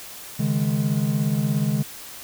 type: chord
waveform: triangle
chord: C# suspended second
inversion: none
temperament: equal with one note detuned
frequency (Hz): 138.59 / 155.56 / 208.3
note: C#3 / D#3 / G#3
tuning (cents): 0 / 0 / +5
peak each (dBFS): -22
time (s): 0.39-1.83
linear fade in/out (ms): 10
effects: white hiss -39 dBFS RMS until 2.23 s